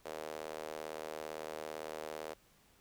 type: tone with high-pass filter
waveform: sawtooth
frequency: 77.78 Hz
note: D#2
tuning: in tune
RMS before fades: -44 dBFS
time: 0.05-2.34 s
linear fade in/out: 10 ms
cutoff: 510 Hz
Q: 2.4
effects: pink hiss -67 dBFS RMS until 2.8 s